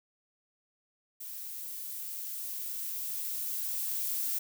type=noise with level ramp; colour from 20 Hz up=violet; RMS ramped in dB=-42 to -32 dBFS; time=1.2-4.39 s; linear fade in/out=10 ms; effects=none